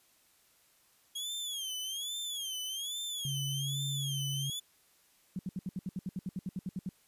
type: tone with vibrato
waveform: sawtooth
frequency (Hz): 3274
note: G#7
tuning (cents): -25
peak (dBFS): -33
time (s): 1.15-4.6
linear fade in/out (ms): 10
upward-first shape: sine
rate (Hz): 1.2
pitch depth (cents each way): 150
type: tone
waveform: sine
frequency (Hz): 138.59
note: C#3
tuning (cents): 0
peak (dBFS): -34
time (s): 3.25-4.5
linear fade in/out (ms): 2
type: tone bursts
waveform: sine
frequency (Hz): 184.9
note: F#3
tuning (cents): -1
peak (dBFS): -33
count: 16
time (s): 5.36-6.891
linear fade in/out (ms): 2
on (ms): 31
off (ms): 69
effects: white hiss -67 dBFS RMS until 7.07 s + resampled to 32000 Hz